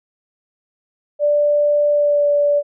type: tone with pitch glide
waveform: sine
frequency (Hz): 587.3 to 580.2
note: D5 to D5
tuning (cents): 0 to -21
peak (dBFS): -12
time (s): 1.19-2.63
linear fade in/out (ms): 50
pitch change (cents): -21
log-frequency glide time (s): 1.9-2.28
effects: none